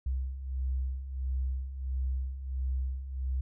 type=beating tone pair; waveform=sine; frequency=64 / 65.5 Hz; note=C2 / C2; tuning=-38 / +2 cents; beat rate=1.5 Hz; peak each=-37 / -31 dBFS; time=0.06-3.41 s; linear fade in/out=5 ms; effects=none